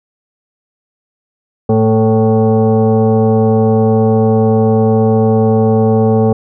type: tone with frequency modulation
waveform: sine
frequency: 110.5 Hz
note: A2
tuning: 8 cents sharp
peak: -7 dBFS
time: 1.69-6.33 s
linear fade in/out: 5 ms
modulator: 332 Hz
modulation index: 1.5
effects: none